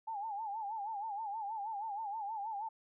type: tone with vibrato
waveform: sine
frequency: 848 Hz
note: G#5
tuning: 36 cents sharp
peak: -37 dBFS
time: 0.07-2.69 s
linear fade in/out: 10 ms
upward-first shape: sine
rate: 6.3 Hz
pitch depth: 120 cents each way
effects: none